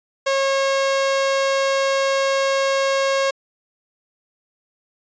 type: tone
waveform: sawtooth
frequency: 544 Hz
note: C#5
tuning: 33 cents flat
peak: -13 dBFS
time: 0.26-3.31 s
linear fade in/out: 10 ms
effects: resampled to 16000 Hz